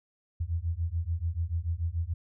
sine beating tone pair, 80.7 / 87.6 Hz, E2 / F2, -36 / +6 cents, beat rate 6.9 Hz, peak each -31 dBFS, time 0.4-2.14 s, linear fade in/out 10 ms, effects none

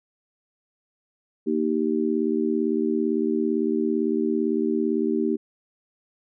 sine chord, Eb major, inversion second, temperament just, 233.3 / 311.1 / 388.9 Hz, Bb3 / Eb4 / G4, +2 / 0 / -14 cents, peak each -25 dBFS, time 1.46-5.37 s, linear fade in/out 20 ms, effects none

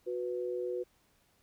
sine tone pair together, 366 / 493.9 Hz, F#4 / B4, -19 / 0 cents, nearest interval perfect fourth, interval 519 cents, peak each -35 / -36 dBFS, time 0.06-0.84 s, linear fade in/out 20 ms, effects pink hiss -70 dBFS RMS until 1.42 s

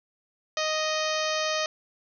harmonic tone, 622.3 Hz, D#5, in tune, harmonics 1 / 2 / 3 / 4 / 5 / 6 / 7 / 8 / 9 / 10, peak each -29 / -32 / -34 / -35 / -36 / -37 / -37 / -38 / -39 / -39 dBFS, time 0.57-1.66 s, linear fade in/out 2 ms, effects none

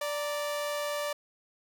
sawtooth tone pair together, 585.9 / 930 Hz, D5 / A#5, -4 / -4 cents, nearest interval minor sixth, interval 800 cents, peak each -27 / -39 dBFS, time 0.01-1.13 s, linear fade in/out 5 ms, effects none

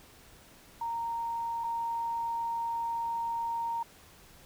sine tone pair in turn, 927 / 927 Hz, A#5 / A#5, -10 / -10 cents, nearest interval unison, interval 0 cents, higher neither, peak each -31 / -30 dBFS, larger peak second, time 0.81-1.64 / 1.64-3.83 s, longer second, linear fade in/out 5 ms, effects pink hiss -56 dBFS RMS until 4.45 s

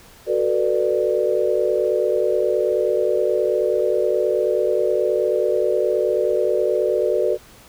sine chord, B minor seventh, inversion second, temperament just, 370.4 / 444.5 / 493.9 / 592.7 Hz, F#4 / A4 / B4 / D5, +2 / +18 / 0 / +16 cents, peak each -22 dBFS, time 0.26-7.38 s, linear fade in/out 50 ms, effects pink hiss -47 dBFS RMS until 7.68 s

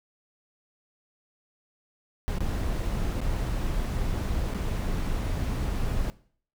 brown noise with dropouts, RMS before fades -28 dBFS, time 2.28-6.1 s, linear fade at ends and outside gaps 0 ms, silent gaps 2.384-2.406 / 3.205-3.215 / 4.538-4.545 s, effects noise-tail reverb RT60 0.5 s tail -19 dB re dry

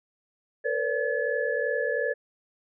sine tone cluster, 457.2 / 500 / 570 / 1714 Hz, A#4 / B4 / C#5 / A6, -34 / +21 / +48 / -46 cents, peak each -30 dBFS, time 0.64-2.14 s, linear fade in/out 20 ms, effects none

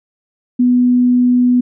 sine tone, 247.2 Hz, B3, 2 cents sharp, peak -8 dBFS, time 0.59-1.61 s, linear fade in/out 10 ms, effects none

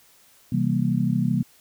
sine chord, C dominant seventh, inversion none, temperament just, 130.81 / 163.52 / 196.22 / 235.5 Hz, C3 / E3 / G3 / Bb3, 0 / -14 / +2 / +18 cents, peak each -25 dBFS, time 0.52-1.43 s, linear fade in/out 5 ms, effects white hiss -56 dBFS RMS until 1.6 s

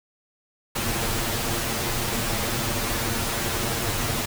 pink noise with comb filter, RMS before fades -26 dBFS, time 0.75-4.26 s, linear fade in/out 10 ms, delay 8.7 ms, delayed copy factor +0.85, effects none

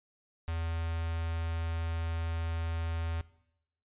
square tone with notch filter, 82.41 Hz, E2, in tune, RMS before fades -34 dBFS, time 0.48-3.21 s, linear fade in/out 0 ms, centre 310 Hz, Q 0.71, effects noise-tail reverb RT60 0.8 s tail -19 dB re dry + resampled to 8000 Hz

